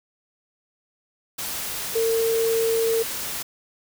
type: tone in noise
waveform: sine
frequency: 453.7 Hz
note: A#4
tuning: 47 cents flat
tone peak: -19 dBFS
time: 1.95-3.03 s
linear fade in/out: 10 ms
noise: white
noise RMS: -30 dBFS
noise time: 1.38-3.43 s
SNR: +8 dB
effects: none